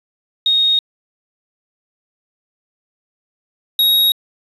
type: tone pair in turn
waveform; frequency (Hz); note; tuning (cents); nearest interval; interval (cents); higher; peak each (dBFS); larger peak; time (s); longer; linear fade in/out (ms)
sine / square; 3729 / 3783; A#7 / A#7; 0 / +25; unison; 25; second; -11; neither; 0.46-0.79 / 3.79-4.12; neither; 2
effects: resampled to 32000 Hz + 7-bit